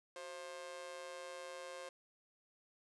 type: tone with amplitude modulation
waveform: sawtooth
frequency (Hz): 530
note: C5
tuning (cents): +22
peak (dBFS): -39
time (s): 0.16-1.89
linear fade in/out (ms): 2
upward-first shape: sine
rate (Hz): 158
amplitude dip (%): 80
effects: resampled to 24000 Hz